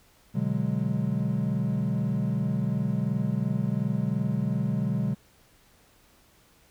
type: chord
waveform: triangle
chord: G# half-diminished seventh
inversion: first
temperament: equal with one note detuned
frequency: 123.83 / 146.83 / 185 / 207.7 Hz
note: B2 / D3 / F#3 / G#3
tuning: +5 / 0 / 0 / 0 cents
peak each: -28 dBFS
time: 0.34-5.15 s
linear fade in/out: 20 ms
effects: pink hiss -60 dBFS RMS until 6.7 s